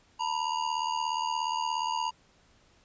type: ring-modulated tone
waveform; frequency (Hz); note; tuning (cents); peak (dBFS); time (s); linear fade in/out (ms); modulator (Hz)
square; 944; A#5; +22; -26; 0.19-2.11; 20; 38.5
effects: pink hiss -63 dBFS RMS until 2.84 s + resampled to 16000 Hz